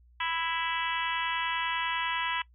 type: harmonic tone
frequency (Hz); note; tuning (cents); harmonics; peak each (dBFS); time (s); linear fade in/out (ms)
330; E4; +2; 3 / 4 / 5 / 6 / 7 / 8 / 9 / 10; -33 / -39 / -37 / -36 / -41 / -38 / -39 / -39; 0.2-2.42; 5
effects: noise-tail reverb RT60 0.1 s tail -20 dB re dry + added 60 Hz sine -56 dBFS peak until 2.54 s